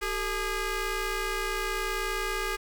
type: ring-modulated tone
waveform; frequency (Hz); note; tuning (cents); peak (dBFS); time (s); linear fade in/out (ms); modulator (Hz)
15% pulse; 415.3; G#4; 0; -19; 0.01-2.57; 20; 801
effects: none

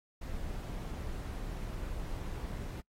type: noise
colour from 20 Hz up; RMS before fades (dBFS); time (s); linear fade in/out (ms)
brown; -39; 0.21-2.81; 10
effects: noise-tail reverb RT60 0.1 s tail -23 dB re dry + AAC 48 kbps

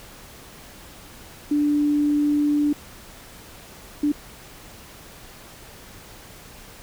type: tone bursts at uneven times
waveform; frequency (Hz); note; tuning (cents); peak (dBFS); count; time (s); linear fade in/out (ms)
sine; 293.7; D4; 0; -17; 2; 1.51-2.73 / 4.03-4.12; 5
effects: pink hiss -44 dBFS RMS until 6.82 s

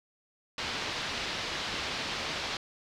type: low-pass noise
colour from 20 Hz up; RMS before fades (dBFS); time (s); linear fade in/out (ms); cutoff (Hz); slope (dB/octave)
white; -35; 0.58-2.57; 2; 4600; 24
effects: none

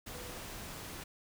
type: tone in noise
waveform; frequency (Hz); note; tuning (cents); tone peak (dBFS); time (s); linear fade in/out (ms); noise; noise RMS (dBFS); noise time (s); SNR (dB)
sine; 493.9; B4; 0; -51; 0.13-0.38; 10; pink; -45; 0.06-1.04; -9
effects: none

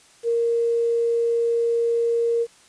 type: tone with quantisation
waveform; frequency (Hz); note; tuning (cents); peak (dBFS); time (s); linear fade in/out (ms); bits
sine; 466.2; A#4; 0; -18; 0.23-2.47; 50; 8
effects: white hiss -53 dBFS RMS until 2.68 s + resampled to 22050 Hz

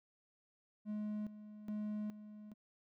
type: tone with tremolo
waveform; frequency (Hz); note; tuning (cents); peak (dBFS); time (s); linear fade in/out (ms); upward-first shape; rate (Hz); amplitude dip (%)
triangle; 211; G#3; +28; -36; 0.85-2.54; 50; square; 1.2; 75
effects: none

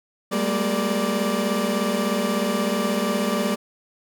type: tone cluster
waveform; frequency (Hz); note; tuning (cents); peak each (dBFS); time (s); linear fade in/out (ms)
30% pulse; 194.3 / 210.8 / 234 / 587; G3 / G#3 / A#3 / D5; -15 / +26 / +7 / -1; -24; 0.31-3.56; 20
effects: none

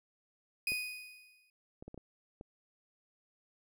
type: tone with exponential decay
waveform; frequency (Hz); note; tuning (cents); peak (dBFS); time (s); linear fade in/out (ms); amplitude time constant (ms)
35% pulse; 2489; D#7; 0; -28; 0.67-1.5; 2; 180
type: clicks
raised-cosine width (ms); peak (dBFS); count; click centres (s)
2; -33; 6; 0.72 / 1.825 / 1.88 / 1.944 / 1.977 / 2.411
effects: none

